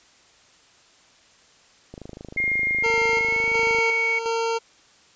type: click train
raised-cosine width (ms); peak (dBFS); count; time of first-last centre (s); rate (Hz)
2; -24; 49; 1.94-3.786; 26
type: tone with pitch glide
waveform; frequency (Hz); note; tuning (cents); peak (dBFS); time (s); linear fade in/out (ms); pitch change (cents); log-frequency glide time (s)
sine; 2128 to 2233; C7 to C#7; +29 to +12; -20; 2.37-4.19; 5; +83; 3.1-3.48
type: tone with tremolo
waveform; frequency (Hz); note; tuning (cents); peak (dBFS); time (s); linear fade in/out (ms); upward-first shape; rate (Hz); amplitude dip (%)
25% pulse; 457.1; A#4; -34; -18; 2.83-4.59; 20; square; 1.4; 50
effects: white hiss -55 dBFS RMS until 5.15 s + resampled to 16000 Hz